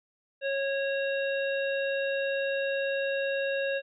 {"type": "harmonic tone with a mistuned harmonic", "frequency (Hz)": 549, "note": "C#5", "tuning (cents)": -17, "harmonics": [1, 3, 5, 7], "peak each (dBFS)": [-28, -34, -37, -43], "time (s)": [0.41, 3.82], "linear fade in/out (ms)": 50, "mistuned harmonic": 7, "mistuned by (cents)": -34, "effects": []}